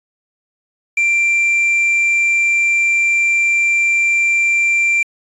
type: tone with quantisation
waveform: triangle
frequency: 2361 Hz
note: D7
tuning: 9 cents sharp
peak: -10 dBFS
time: 0.97-5.03 s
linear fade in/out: 5 ms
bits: 6
effects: resampled to 24000 Hz